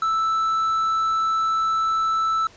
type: tone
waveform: triangle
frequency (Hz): 1318.5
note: E6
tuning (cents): 0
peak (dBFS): -17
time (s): 0.02-2.47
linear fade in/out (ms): 2
effects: pink hiss -49 dBFS RMS until 2.56 s + resampled to 16000 Hz